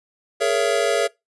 square chord, A# half-diminished seventh, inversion third, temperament just, 419.5 / 466.2 / 559.4 / 671.3 Hz, G#4 / A#4 / C#5 / E5, +17 / 0 / +16 / +31 cents, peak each -24 dBFS, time 0.4-1.08 s, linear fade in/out 20 ms, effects noise-tail reverb RT60 0.2 s tail -23 dB re dry + resampled to 24000 Hz

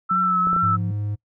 sine tone with vibrato, 1318.5 Hz, E6, in tune, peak -17 dBFS, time 0.09-0.77 s, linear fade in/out 20 ms, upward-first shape triangle, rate 2.4 Hz, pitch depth 40 cents each way
sine tone with pitch glide, 182.8 to 173.64 Hz, F#3 to F3, -21 to -10 cents, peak -26 dBFS, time 0.11-0.91 s, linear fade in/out 2 ms, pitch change -89 cents, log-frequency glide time 0.25-0.66 s
clicks, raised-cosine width 2 ms, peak -21 / -20 / -19 dBFS, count 3, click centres 0.471 / 0.531 / 0.564 s
triangle tone, 103.83 Hz, G#2, in tune, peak -21 dBFS, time 0.62-1.16 s, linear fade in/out 20 ms
effects noise-tail reverb RT60 0.1 s tail -23 dB re dry

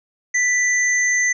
sine tone pair together, 1975.5 / 6268 Hz, B6 / G8, 0 / -1 cents, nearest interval octave + minor sixth, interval 1999 cents, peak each -16 / -22 dBFS, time 0.34-1.33 s, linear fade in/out 10 ms, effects none

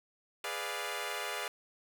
10% pulse chord, G# diminished seventh, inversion none, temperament equal, 415.3 / 493.9 / 587.3 / 698.5 Hz, G#4 / B4 / D5 / F5, 0 / 0 / 0 / 0 cents, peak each -33 dBFS, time 0.44-1.48 s, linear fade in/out 2 ms, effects none

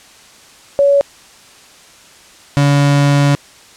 sine / 35% pulse tone pair in turn, 563 / 142.55 Hz, C#5 / C#3, +27 / +49 cents, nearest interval 2 octaves, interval 2378 cents, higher first, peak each -7 dBFS, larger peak neither, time 0.79-1.01 / 2.57-3.35 s, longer second, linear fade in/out 0 ms, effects white hiss -42 dBFS RMS until 3.76 s + low-pass 8000 Hz 12 dB/octave

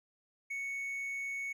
triangle tone, 2218 Hz, C#7, in tune, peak -34 dBFS, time 0.5-1.53 s, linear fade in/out 10 ms, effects none

